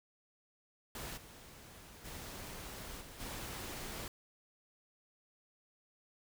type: noise with level steps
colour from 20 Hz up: pink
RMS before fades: -44 / -55 / -47 / -52 / -44 dBFS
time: 0.95-4.08 s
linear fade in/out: 2 ms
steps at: 1.16 / 2.04 / 3 / 3.19 s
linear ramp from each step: 20 ms
effects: none